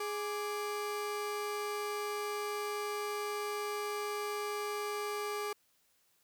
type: tone pair together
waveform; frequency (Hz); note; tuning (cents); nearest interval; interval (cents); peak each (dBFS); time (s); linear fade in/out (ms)
35% pulse; 415.8 / 1176; G#4 / D6; +2 / +2; octave + tritone; 1800; -35 / -38; 0-5.53; 5
effects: white hiss -72 dBFS RMS until 6.23 s